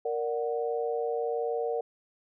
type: chord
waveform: sine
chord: Bb augmented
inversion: none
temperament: equal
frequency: 466.2 / 587.3 / 740 Hz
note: Bb4 / D5 / F#5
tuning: 0 / 0 / 0 cents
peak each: -29 / -35 / -35 dBFS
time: 0.05-1.81 s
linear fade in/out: 5 ms
effects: none